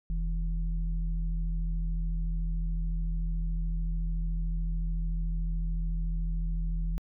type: tone pair together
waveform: sine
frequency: 43.15 / 162.9 Hz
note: F1 / E3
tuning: -20 / -20 cents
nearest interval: octave + major seventh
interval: 2300 cents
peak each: -27 / -36 dBFS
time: 0.1-6.98 s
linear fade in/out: 0 ms
effects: tanh soft clip ceiling -20 dBFS